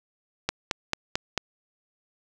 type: click train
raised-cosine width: 0.2 ms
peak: -7 dBFS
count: 5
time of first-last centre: 0.49-1.377 s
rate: 4.51 Hz
effects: none